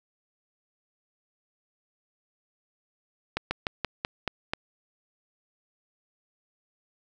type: slowing click train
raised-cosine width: 0.3 ms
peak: -11 dBFS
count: 7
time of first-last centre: 3.37-4.535 s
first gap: 140 ms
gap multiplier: 1.13
effects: none